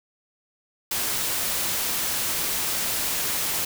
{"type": "noise", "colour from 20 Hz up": "white", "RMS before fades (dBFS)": -26, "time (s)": [0.91, 3.65], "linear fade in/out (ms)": 5, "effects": []}